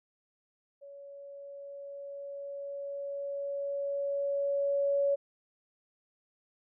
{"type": "tone with level ramp", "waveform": "sine", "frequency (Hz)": 562, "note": "C#5", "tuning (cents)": 24, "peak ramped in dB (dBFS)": [-46, -24], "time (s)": [0.81, 5.16], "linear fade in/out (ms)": 20, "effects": []}